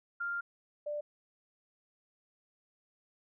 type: tone pair in turn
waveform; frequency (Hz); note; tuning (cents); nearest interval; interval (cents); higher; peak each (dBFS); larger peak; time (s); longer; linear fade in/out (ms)
sine; 1396.9 / 591.2; F6 / D5; 0 / +11; octave + minor third; 1489; first; -33 / -34; first; 0.2-0.41 / 0.86-1.01; first; 10
effects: none